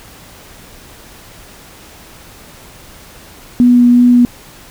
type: tone with vibrato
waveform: sine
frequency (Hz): 243.7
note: B3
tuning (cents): -23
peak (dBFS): -4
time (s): 3.6-4.25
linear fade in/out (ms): 0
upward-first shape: sine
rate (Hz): 2.7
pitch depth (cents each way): 9
effects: pink hiss -38 dBFS RMS until 4.7 s